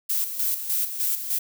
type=noise with tremolo; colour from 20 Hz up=violet; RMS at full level=-24 dBFS; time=0.09-1.39 s; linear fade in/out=10 ms; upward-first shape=square; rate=3.3 Hz; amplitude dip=60%; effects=none